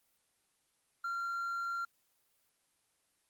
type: tone with hard clipping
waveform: triangle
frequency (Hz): 1379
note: F6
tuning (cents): -22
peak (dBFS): -35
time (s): 1.04-1.85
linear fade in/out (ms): 5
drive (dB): 5
effects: white hiss -75 dBFS RMS until 3.29 s + Opus 24 kbps